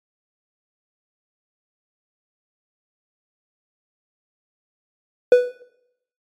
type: tone with exponential decay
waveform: triangle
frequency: 494.1 Hz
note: B4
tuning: 1 cent sharp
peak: -3 dBFS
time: 5.32-5.62 s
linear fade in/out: 2 ms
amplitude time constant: 65 ms
effects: noise-tail reverb RT60 0.8 s tail -17 dB re dry + MP3 64 kbps